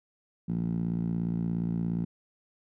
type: tone with band-pass filter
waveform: 10% pulse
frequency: 57.1 Hz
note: A#1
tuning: 35 cents flat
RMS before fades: -30 dBFS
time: 0.48-2.05 s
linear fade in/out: 10 ms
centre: 180 Hz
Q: 3.2
effects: none